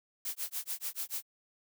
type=noise with tremolo; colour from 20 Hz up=blue; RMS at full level=-35 dBFS; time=0.25-1.23 s; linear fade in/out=2 ms; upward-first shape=sine; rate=6.9 Hz; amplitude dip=100%; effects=none